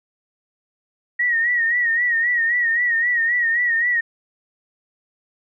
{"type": "tone with vibrato", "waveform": "sine", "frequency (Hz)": 1890, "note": "A#6", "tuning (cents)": 23, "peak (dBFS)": -16, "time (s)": [1.19, 4.01], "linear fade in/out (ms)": 10, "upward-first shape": "sine", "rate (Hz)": 3.8, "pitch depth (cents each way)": 70, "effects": []}